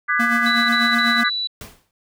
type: chord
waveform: sine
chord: G# half-diminished seventh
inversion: second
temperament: just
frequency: 1196.1 / 1495.1 / 1661.2 / 1993.5 Hz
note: D6 / F#6 / G#6 / B6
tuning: +31 / +18 / 0 / +16 cents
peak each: -22 dBFS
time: 0.08-1.3 s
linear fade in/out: 20 ms
type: tone with tremolo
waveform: square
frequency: 234 Hz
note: A#3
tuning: 7 cents sharp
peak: -20 dBFS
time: 0.19-1.24 s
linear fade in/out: 10 ms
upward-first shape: sine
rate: 8.1 Hz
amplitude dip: 65%
type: tone bursts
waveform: sine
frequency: 3951 Hz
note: B7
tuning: in tune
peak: -21 dBFS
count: 4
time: 0.46-1.473 s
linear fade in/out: 5 ms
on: 230 ms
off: 31 ms
type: noise with exponential decay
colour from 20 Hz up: pink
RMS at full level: -33 dBFS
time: 1.61-1.91 s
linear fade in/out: 1 ms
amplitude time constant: 64 ms
effects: none